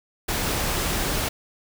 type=noise; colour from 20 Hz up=pink; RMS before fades=-25 dBFS; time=0.28-1.29 s; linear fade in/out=10 ms; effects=none